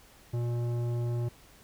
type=tone with tanh clipping; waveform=triangle; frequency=119.5 Hz; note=A#2; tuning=43 cents sharp; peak=-30 dBFS; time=0.33-1.29 s; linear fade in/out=10 ms; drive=17 dB; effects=added 50 Hz sine -62 dBFS peak until 1.63 s + pink hiss -57 dBFS RMS until 1.63 s